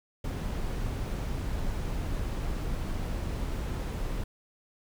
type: noise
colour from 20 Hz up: brown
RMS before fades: -32 dBFS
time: 0.24-4.24 s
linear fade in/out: 5 ms
effects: none